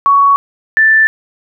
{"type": "tone pair in turn", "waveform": "sine", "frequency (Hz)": [1119, 1765.7], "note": ["C#6", "A6"], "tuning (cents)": [16, 6], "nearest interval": "minor sixth", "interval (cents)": 790, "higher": "second", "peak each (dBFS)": -5, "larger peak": "neither", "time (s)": [[0.06, 0.36], [0.77, 1.07]], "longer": "neither", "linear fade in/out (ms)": 0, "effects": []}